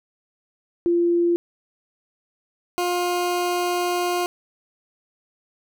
sine / 20% pulse tone pair in turn, 344.5 / 354.4 Hz, F4 / F4, -24 / +25 cents, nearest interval unison, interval 49 cents, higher second, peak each -16 dBFS, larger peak neither, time 0.86-1.36 / 2.78-4.26 s, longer second, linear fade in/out 0 ms, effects none

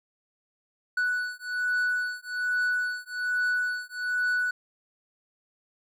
triangle beating tone pair, 1480 / 1481.2 Hz, F#6 / F#6, 0 / +1 cents, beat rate 1.2 Hz, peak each -27 dBFS, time 0.97-4.51 s, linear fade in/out 5 ms, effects none

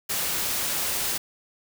white noise, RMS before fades -27 dBFS, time 0.09-1.18 s, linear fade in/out 10 ms, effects none

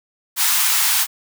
white high-pass noise, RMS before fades -17 dBFS, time 0.36-1.07 s, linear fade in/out 50 ms, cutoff 800 Hz, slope 48 dB/octave, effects none

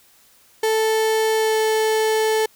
35% pulse tone with pitch glide, 440 to 437.5 Hz, A4 to A4, 0 to -10 cents, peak -15 dBFS, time 0.63-2.46 s, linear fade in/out 5 ms, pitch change -10 cents, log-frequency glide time 1.37-1.55 s, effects white hiss -54 dBFS RMS until 2.55 s

